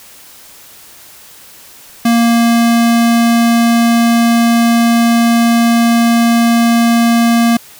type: tone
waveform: square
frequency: 233.1 Hz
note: A#3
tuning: in tune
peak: -8 dBFS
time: 2.05-7.57 s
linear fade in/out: 5 ms
effects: white hiss -38 dBFS RMS until 7.79 s